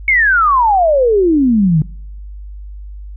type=exponential sweep; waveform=sine; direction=down; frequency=2230 to 146.83 Hz; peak=-8 dBFS; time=0.08-1.82 s; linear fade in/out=2 ms; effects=noise-tail reverb RT60 0.7 s tail -24 dB re dry + added 50 Hz sine -27 dBFS peak until 3.16 s